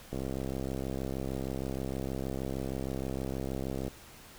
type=click train; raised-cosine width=2 ms; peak=-22 dBFS; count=250; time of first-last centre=0.13-3.88 s; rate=66.4 Hz; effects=pink hiss -52 dBFS RMS until 4.38 s